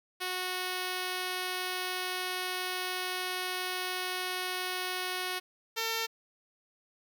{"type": "tone pair in turn", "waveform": "5% pulse", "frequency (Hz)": [367, 451.7], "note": ["F#4", "A4"], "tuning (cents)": [-14, 45], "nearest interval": "major third", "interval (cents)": 359, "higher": "second", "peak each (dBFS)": [-21, -19], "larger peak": "second", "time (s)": [[0.2, 5.4], [5.76, 6.07]], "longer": "first", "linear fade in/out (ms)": 20, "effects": []}